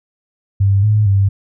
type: tone with pitch steps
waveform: sine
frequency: 98.7 / 106.3 / 98.5 Hz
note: G2 / G#2 / G2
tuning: +12 / +41 / +9 cents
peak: -9 dBFS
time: 0.6-1.29 s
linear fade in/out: 10 ms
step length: 230 ms
effects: none